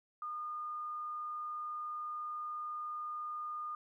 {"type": "tone", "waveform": "sine", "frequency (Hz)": 1219, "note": "D#6", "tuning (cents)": -36, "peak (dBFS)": -38, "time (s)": [0.22, 3.75], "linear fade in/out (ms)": 2, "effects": ["13-bit"]}